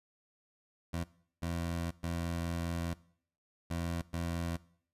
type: tone bursts at uneven times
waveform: 20% pulse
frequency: 84.8 Hz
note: E2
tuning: 50 cents sharp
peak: -29 dBFS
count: 5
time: 0.93-1.04 / 1.42-1.91 / 2.03-2.94 / 3.7-4.02 / 4.13-4.57 s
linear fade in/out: 10 ms
effects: noise-tail reverb RT60 0.6 s tail -20 dB re dry + resampled to 32000 Hz